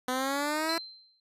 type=exponential sweep; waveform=10% pulse; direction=up; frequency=250.5 to 334.9 Hz; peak=-20 dBFS; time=0.08-0.78 s; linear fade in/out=2 ms
type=tone with exponential decay; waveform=sine; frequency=4111 Hz; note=C8; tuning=31 cents flat; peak=-29 dBFS; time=0.69-1.2 s; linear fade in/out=2 ms; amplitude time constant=110 ms
effects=resampled to 32000 Hz